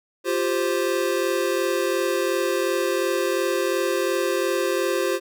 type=chord; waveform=square; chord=F suspended second; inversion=none; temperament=equal; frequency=349.2 / 392 / 523.3 Hz; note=F4 / G4 / C5; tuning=0 / 0 / 0 cents; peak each=-26 dBFS; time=0.24-5.2 s; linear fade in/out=50 ms; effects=none